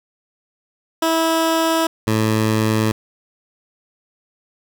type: tone pair in turn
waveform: 15% pulse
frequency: 325.9 / 109.54 Hz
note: E4 / A2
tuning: -20 / -7 cents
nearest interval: octave + perfect fifth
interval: 1887 cents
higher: first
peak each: -9 dBFS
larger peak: neither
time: 1.02-1.87 / 2.07-2.92 s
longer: neither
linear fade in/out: 5 ms
effects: none